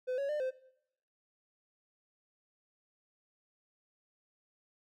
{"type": "tone with pitch steps", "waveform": "triangle", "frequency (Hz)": [507, 557, 599, 518], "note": ["B4", "C#5", "D5", "C5"], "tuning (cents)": [45, 8, 34, -17], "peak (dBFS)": -30, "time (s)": [0.07, 0.51], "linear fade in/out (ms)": 20, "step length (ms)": 110, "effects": ["noise-tail reverb RT60 0.7 s tail -18 dB re dry"]}